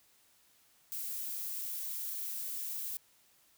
violet noise, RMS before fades -39 dBFS, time 0.92-2.97 s, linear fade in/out 0 ms, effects white hiss -67 dBFS RMS until 3.57 s

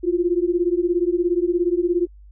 sine beating tone pair, 341.5 / 358.5 Hz, F4 / F4, -39 / +45 cents, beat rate 17 Hz, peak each -20 dBFS, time 0.03-2.07 s, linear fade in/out 20 ms, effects added 50 Hz sine -42 dBFS peak until 2.31 s

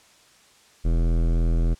sine tone with hard clipping, 41.62 Hz, E1, 17 cents sharp, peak -20 dBFS, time 0.84-1.75 s, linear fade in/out 20 ms, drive 17 dB, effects white hiss -55 dBFS RMS until 1.79 s + low-pass 8000 Hz 12 dB/octave

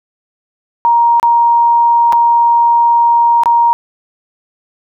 sine tone with dropouts, 939 Hz, A#5, 12 cents sharp, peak -6 dBFS, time 0.85-3.73 s, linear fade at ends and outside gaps 0 ms, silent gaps 1.198-1.229 / 2.124-2.13 / 3.435-3.458 s, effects none

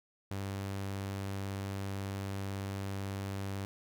sawtooth tone, 98.1 Hz, G2, 2 cents sharp, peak -32 dBFS, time 0.31-3.65 s, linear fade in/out 0 ms, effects none

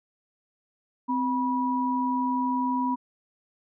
sine tone pair together, 258 / 974 Hz, C4 / B5, -24 / -24 cents, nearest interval octave + major seventh, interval 2300 cents, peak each -26 dBFS, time 1.08-2.96 s, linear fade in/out 20 ms, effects none

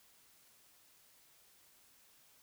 silence, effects white hiss -66 dBFS RMS until 2.42 s

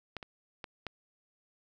clicks, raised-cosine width 0.3 ms, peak -22 / -27 / -24 / -21 dBFS, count 4, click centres 0.167 / 0.228 / 0.642 / 0.867 s, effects none

